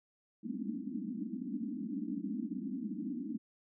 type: band-pass noise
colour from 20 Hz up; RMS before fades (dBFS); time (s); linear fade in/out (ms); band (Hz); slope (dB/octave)
pink; -39; 0.43-3.38; 20; 190 to 310; 96
effects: none